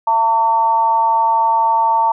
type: tone with amplitude modulation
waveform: sine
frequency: 906 Hz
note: A#5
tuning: 50 cents flat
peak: -8 dBFS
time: 0.07-2.12 s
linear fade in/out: 5 ms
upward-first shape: sine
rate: 232 Hz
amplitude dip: 65%
effects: none